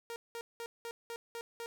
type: tone bursts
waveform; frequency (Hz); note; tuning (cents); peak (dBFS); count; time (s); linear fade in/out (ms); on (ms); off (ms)
sawtooth; 466.2; A#4; 0; -36; 7; 0.1-1.66; 0; 60; 190
effects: none